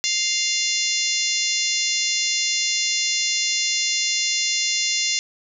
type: harmonic tone with a mistuned harmonic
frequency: 698.5 Hz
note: F5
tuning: in tune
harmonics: 3 / 4 / 5 / 6 / 7 / 8 / 9 / 10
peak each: -28 / -28 / -28 / -28 / -28 / -28 / -28 / -28 dBFS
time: 0.04-5.19 s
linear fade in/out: 0 ms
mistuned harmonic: 7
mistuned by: +30 cents
effects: none